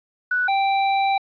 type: tone pair in turn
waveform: sine / square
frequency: 1480 / 784 Hz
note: F#6 / G5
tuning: 0 / 0 cents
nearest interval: major seventh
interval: 1100 cents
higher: first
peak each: -18 dBFS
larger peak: neither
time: 0.31-0.48 / 0.48-1.18 s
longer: second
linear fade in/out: 5 ms
effects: resampled to 11025 Hz + 9-bit